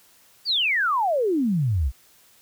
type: exponential sweep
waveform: sine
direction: down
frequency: 4854 to 58.27 Hz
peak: -19 dBFS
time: 0.45-1.92 s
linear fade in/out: 50 ms
effects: white hiss -56 dBFS RMS until 2.41 s